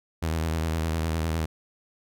sawtooth tone with vibrato, 80.6 Hz, E2, 38 cents flat, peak -21 dBFS, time 0.22-1.46 s, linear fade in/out 10 ms, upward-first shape sine, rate 9.8 Hz, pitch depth 52 cents each way, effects none

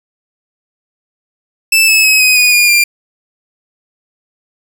sawtooth tone with pitch steps, 2641 / 2597 / 2554 / 2512 / 2470 / 2429 / 2388 Hz, E7 / E7 / D#7 / D#7 / D#7 / D#7 / D7, +3 / -26 / +45 / +16 / -13 / -42 / +28 cents, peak -3 dBFS, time 1.72-2.84 s, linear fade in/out 5 ms, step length 160 ms, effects none

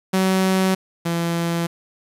sawtooth tone pair in turn, 188.8 / 169.14 Hz, F#3 / E3, +35 / +45 cents, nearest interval major second, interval 190 cents, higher first, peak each -12 / -16 dBFS, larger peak first, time 0.13-0.75 / 1.05-1.67 s, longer neither, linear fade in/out 10 ms, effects resampled to 32000 Hz + 7-bit

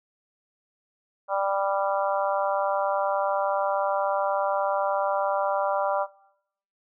harmonic tone, 196.7 Hz, G3, 6 cents sharp, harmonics 3 / 4 / 5 / 6 / 7, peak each -26 / -28 / -30 / -32 / -33 dBFS, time 1.28-6.07 s, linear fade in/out 50 ms, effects noise-tail reverb RT60 0.7 s tail -19 dB re dry

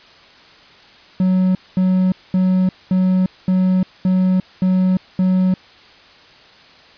triangle tone bursts, 185.5 Hz, F#3, 5 cents sharp, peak -10 dBFS, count 8, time 1.2-5.54 s, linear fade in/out 2 ms, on 350 ms, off 220 ms, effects white hiss -45 dBFS RMS until 6.97 s + resampled to 11025 Hz

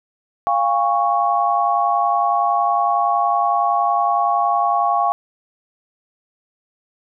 sine chord, Db major, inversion first, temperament equal with one note detuned, 698.5 / 809.3 / 1108.7 Hz, F5 / Ab5 / Db6, 0 / -45 / 0 cents, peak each -19 dBFS, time 0.47-5.12 s, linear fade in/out 0 ms, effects none

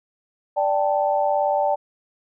sine chord, D suspended fourth, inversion none, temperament just, 587.3 / 783.1 / 881 Hz, D5 / G5 / A5, 0 / -2 / +2 cents, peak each -21 / -22 / -24 dBFS, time 0.56-1.76 s, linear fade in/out 20 ms, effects none

